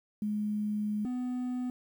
sine / triangle tone pair in turn, 210 / 249.7 Hz, G#3 / B3, +19 / +19 cents, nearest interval minor third, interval 300 cents, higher second, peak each -29 / -29 dBFS, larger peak neither, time 0.22-1.05 / 1.05-1.7 s, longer first, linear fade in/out 2 ms, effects 10-bit

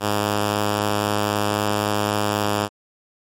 5% pulse tone, 103.83 Hz, G#2, in tune, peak -8 dBFS, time 0-2.69 s, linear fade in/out 50 ms, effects MP3 64 kbps

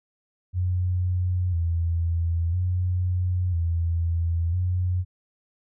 sine tone with vibrato, 87.2 Hz, F2, 2 cents flat, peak -21 dBFS, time 0.53-5.05 s, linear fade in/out 50 ms, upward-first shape square, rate 0.5 Hz, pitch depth 64 cents each way, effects none

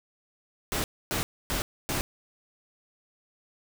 pink noise bursts, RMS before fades -29 dBFS, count 4, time 0.72-2.01 s, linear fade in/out 0 ms, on 120 ms, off 270 ms, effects none

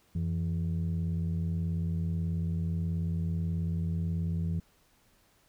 sine tone pair together, 88.8 / 167.21 Hz, F2 / E3, +29 / +25 cents, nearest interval major seventh, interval 1096 cents, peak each -29 / -29 dBFS, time 0.15-4.6 s, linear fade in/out 5 ms, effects tanh soft clip ceiling -25 dBFS + pink hiss -66 dBFS RMS until 5.48 s

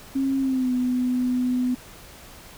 sine tone with pitch glide, 269.9 to 250.4 Hz, C#4 to B3, -46 to +24 cents, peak -20 dBFS, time 0.15-1.75 s, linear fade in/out 10 ms, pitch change -130 cents, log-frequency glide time 0.4-0.72 s, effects pink hiss -45 dBFS RMS until 2.57 s

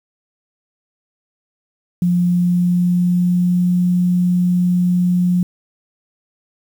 sine tone with pitch glide, 176.5 to 178.65 Hz, F3 to F3, +19 to +40 cents, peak -12 dBFS, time 2.02-5.43 s, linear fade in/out 2 ms, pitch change +21 cents, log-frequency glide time 2.18-3.77 s, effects 7-bit

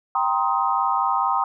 sine chord, C minor seventh, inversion second, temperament just, 784.9 / 941.9 / 1046.5 / 1255.8 Hz, G5 / Bb5 / C6 / Eb6, +2 / +18 / 0 / +16 cents, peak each -24 dBFS, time 0.15-1.44 s, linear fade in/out 2 ms, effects none

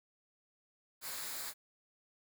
white noise with comb filter, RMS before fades -42 dBFS, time 1.01-1.54 s, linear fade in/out 50 ms, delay 0.34 ms, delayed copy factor -0.5, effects none

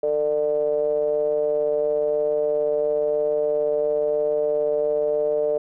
triangle ring-modulated tone, 73.5 Hz, D2, 2 cents sharp, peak -14 dBFS, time 0.03-5.58 s, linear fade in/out 5 ms, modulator 523 Hz, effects none

